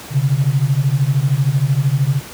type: beating tone pair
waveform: sine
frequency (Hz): 130.6 / 143.6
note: C3 / D3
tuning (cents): -3 / -39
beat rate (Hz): 13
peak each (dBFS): -15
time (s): 0.1-2.21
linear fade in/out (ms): 50
effects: pink hiss -34 dBFS RMS until 2.33 s + high-pass 80 Hz 12 dB/octave